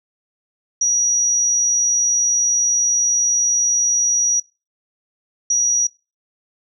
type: tone bursts at uneven times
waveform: sine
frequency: 5790 Hz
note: F#8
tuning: 38 cents flat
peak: -13 dBFS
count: 2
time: 0.81-4.4 / 5.5-5.87 s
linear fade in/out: 5 ms
effects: noise-tail reverb RT60 0.3 s tail -25 dB re dry